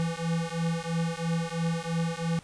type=beating tone pair; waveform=square; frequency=164.81 / 167.81 Hz; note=E3 / E3; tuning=0 / +31 cents; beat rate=3 Hz; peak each=-31 dBFS; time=0-2.39 s; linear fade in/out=0 ms; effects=pink hiss -53 dBFS RMS until 2.43 s + resampled to 22050 Hz